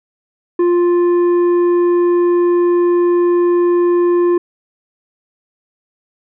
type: tone with tanh clipping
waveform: sine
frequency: 350 Hz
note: F4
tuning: 4 cents sharp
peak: -11 dBFS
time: 0.59-4.38 s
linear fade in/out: 5 ms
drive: 7 dB
effects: none